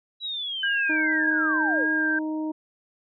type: linear sweep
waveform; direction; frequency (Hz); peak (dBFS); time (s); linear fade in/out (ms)
sine; down; 3932 to 392; -28; 0.2-1.87; 50
type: tone with vibrato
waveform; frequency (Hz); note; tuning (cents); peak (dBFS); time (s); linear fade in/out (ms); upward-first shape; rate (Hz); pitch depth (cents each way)
sine; 1600; G6; +35; -22; 0.63-2.19; 5; sine; 1.8; 30
type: harmonic tone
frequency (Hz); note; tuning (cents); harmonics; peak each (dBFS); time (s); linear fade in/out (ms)
311.1; D#4; 0; 1 / 2 / 3; -26 / -38 / -39; 0.89-2.52; 10
effects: none